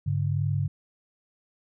sine tone pair together, 101.26 / 143.2 Hz, G#2 / D3, -43 / -43 cents, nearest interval tritone, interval 600 cents, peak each -26 dBFS, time 0.06-0.68 s, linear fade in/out 10 ms, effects none

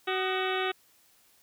harmonic tone with a mistuned harmonic, 375.5 Hz, F#4, 26 cents sharp, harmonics 1 / 2 / 3 / 4 / 5 / 6 / 7 / 8 / 9 / 10, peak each -31 / -34 / -36 / -37 / -38 / -39 / -39 / -40 / -41 / -41 dBFS, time 0.07-0.72 s, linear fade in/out 10 ms, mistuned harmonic 3, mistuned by +150 cents, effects white hiss -63 dBFS RMS until 1.42 s

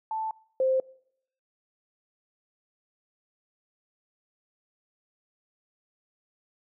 sine tone pair in turn, 880 / 523.3 Hz, A5 / C5, 0 / 0 cents, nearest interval major sixth, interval 900 cents, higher first, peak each -28 / -21 dBFS, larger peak second, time 0.11-0.31 / 0.6-0.8 s, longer neither, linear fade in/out 2 ms, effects noise-tail reverb RT60 0.7 s tail -24 dB re dry

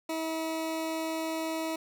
20% pulse tone, 321.8 Hz, E4, 42 cents flat, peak -26 dBFS, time 0.09-1.76 s, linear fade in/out 5 ms, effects none

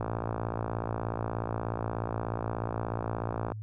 click train, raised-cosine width 1 ms, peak -18 dBFS, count 200, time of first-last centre 0.01-3.52 s, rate 56.7 Hz, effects added 107 Hz sine -36 dBFS peak until 3.62 s

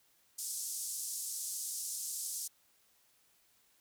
white band-pass noise, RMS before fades -40 dBFS, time 0.38-2.48 s, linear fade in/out 10 ms, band 5600 to 11000 Hz, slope 24 dB/octave, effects white hiss -70 dBFS RMS until 3.8 s

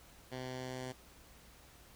10% pulse tone with low-pass filter sweep, 128.2 Hz, C3, 35 cents flat, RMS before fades -43 dBFS, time 0.31-0.93 s, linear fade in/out 20 ms, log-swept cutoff 4600 to 8200 Hz, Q 1.2, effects added 60 Hz sine -65 dBFS peak until 1.95 s + pink hiss -60 dBFS RMS until 1.95 s

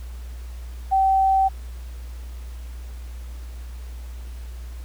sine tone, 771 Hz, G5, 29 cents flat, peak -15 dBFS, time 0.91-1.49 s, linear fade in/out 20 ms, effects added 60 Hz sine -32 dBFS peak until 4.84 s + pink hiss -50 dBFS RMS until 4.84 s

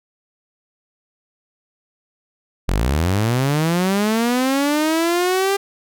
sawtooth linear sweep, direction up, 40.45 to 400.3 Hz, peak -12 dBFS, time 2.68-5.57 s, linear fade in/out 10 ms, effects none

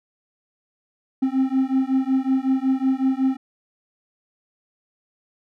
triangle beating tone pair, 261.6 / 267 Hz, C4 / C4, 0 / +35 cents, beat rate 5.4 Hz, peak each -19 dBFS, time 1.22-3.37 s, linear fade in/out 10 ms, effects none

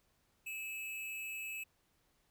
square tone with amplitude modulation, 2607 Hz, E7, 20 cents flat, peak -39 dBFS, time 0.46-1.64 s, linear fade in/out 10 ms, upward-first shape sine, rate 251 Hz, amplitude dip 50%, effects pink hiss -75 dBFS RMS until 2.3 s

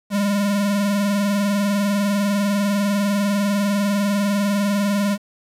square tone with vibrato, 201.6 Hz, G3, 49 cents sharp, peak -18 dBFS, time 0.1-5.18 s, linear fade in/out 50 ms, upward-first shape sine, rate 20 Hz, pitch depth 59 cents each way, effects resampled to 32000 Hz + 8-bit

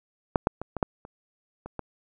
clicks, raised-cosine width 1 ms, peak -6 / -6 / -19 / -17 / -8 / -28 / -24 / -18 dBFS, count 8, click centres 0.358 / 0.471 / 0.616 / 0.767 / 0.828 / 1.051 / 1.66 / 1.793 s, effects none

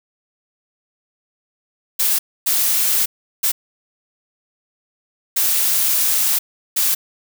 blue noise bursts at uneven times, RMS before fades -17 dBFS, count 5, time 1.99-2.19 / 2.46-3.06 / 3.43-3.52 / 5.36-6.39 / 6.76-6.95 s, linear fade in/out 10 ms, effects none

